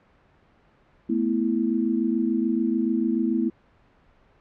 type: chord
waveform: sine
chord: A suspended second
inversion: none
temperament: equal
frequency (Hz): 220 / 246.9 / 329.6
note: A3 / B3 / E4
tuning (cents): 0 / 0 / 0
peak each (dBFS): -25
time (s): 1.09-3.5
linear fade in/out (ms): 10
effects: pink hiss -59 dBFS RMS until 4.4 s + low-pass 2000 Hz 12 dB/octave